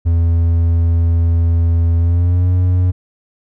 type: tone with pitch glide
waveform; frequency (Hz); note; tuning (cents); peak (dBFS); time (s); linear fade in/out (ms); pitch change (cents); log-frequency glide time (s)
triangle; 83.9 to 90.44; E2 to F#2; +31 to -39; -8; 0.05-2.92; 20; +130; 1.98-2.48
effects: none